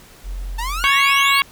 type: tone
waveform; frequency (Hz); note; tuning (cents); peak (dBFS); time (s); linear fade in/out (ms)
sine; 44.57; F1; +36; -24; 0.23-0.88; 50
type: exponential sweep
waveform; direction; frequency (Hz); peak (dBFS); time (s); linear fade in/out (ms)
sawtooth; up; 880 to 4699; -20; 0.58-1.41; 10
type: harmonic tone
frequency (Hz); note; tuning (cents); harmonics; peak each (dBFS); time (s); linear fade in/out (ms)
554.4; C#5; 0; 2 / 3 / 4 / 5 / 6 / 7; -17 / -25 / -17 / -20 / -23 / -30; 0.84-1.42; 0
effects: pink hiss -45 dBFS RMS until 1.51 s